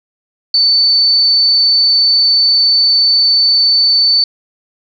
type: tone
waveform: sine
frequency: 4517 Hz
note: C#8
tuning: 32 cents sharp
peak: -7 dBFS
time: 0.54-4.24 s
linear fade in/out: 2 ms
effects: none